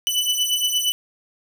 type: beating tone pair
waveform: sawtooth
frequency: 2979 / 2987.6 Hz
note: F#7 / F#7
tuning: +11 / +16 cents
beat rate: 8.6 Hz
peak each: -19 dBFS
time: 0.07-0.92 s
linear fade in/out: 0 ms
effects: none